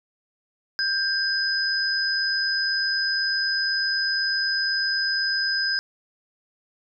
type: tone pair together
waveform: sine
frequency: 1582 / 5018 Hz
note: G6 / D#8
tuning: +15 / +14 cents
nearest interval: octave + minor sixth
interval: 1999 cents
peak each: -24 dBFS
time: 0.79-5.79 s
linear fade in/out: 0 ms
effects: none